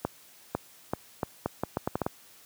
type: accelerating click train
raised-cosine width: 1 ms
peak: -13 dBFS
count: 11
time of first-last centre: 0.05-2.065 s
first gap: 500 ms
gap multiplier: 0.77
effects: white hiss -55 dBFS RMS until 2.45 s + high-pass 80 Hz 12 dB/octave